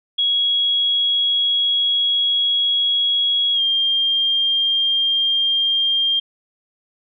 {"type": "tone with pitch glide", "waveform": "sine", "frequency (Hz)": [3322, 3201], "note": ["G#7", "G7"], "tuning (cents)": [0, 36], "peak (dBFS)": -15, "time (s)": [0.18, 6.2], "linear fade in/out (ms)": 10, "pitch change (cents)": -64, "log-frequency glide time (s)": [3.54, 3.61], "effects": []}